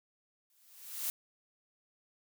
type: noise with exponential growth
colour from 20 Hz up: blue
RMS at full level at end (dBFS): -33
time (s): 0.5-1.1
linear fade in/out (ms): 1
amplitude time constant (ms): 130
effects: none